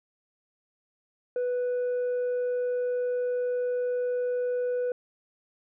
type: tone with tanh clipping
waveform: sine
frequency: 493.9 Hz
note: B4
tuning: in tune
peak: -26 dBFS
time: 1.36-4.92 s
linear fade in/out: 2 ms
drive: 2 dB
effects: none